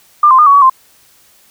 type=tone with pitch steps; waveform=sine; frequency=1196 / 1043 / 1216 / 1121 / 1133 / 1047 Hz; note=D6 / C6 / D#6 / C#6 / C#6 / C6; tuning=+31 / -6 / -40 / +19 / +37 / +1 cents; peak=-3 dBFS; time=0.23-0.698 s; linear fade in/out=5 ms; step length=78 ms; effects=white hiss -48 dBFS RMS until 1.5 s